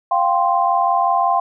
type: chord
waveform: sine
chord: F suspended second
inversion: none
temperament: equal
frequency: 698.5 / 784 / 1046.5 Hz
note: F5 / G5 / C6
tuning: 0 / 0 / 0 cents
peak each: -18 dBFS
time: 0.11-1.4 s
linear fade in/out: 5 ms
effects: none